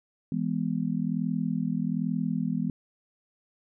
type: chord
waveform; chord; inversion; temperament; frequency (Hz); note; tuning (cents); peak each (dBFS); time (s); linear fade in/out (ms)
sine; E major; none; just; 164.81 / 206 / 247.2; E3 / G#3 / B3; 0 / -14 / +2; -30; 0.32-2.7; 2
effects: none